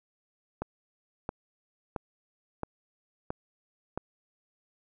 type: click train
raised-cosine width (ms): 1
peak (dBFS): -18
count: 6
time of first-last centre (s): 0.62-3.976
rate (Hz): 1.49
effects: none